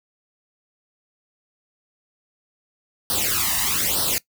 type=noise with flanger; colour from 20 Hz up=white; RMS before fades=-22 dBFS; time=3.1-4.18 s; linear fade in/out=0 ms; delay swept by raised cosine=0.21 to 1.07 ms; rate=1.1 Hz; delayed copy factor=+0.85; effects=noise-tail reverb RT60 0.1 s tail -20 dB re dry